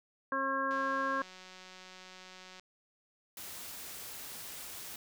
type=harmonic tone; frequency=270 Hz; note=C#4; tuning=45 cents flat; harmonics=1 / 2 / 4 / 5 / 6; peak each=-40 / -38 / -33 / -43 / -36 dBFS; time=0.32-1.22 s; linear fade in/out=2 ms
type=click train; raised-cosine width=0.2 ms; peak=-34 dBFS; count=350; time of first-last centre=0.71-2.596 s; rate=185 Hz
type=noise; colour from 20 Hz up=white; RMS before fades=-45 dBFS; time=3.37-4.96 s; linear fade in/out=2 ms
effects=none